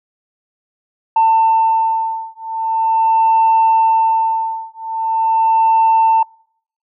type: beating tone pair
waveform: sine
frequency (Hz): 895 / 895.42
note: A5 / A5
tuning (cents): +29 / +30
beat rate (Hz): 0.42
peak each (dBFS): -13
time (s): 1.16-6.23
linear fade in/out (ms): 5
effects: noise-tail reverb RT60 0.6 s tail -26 dB re dry + tanh soft clip ceiling -5 dBFS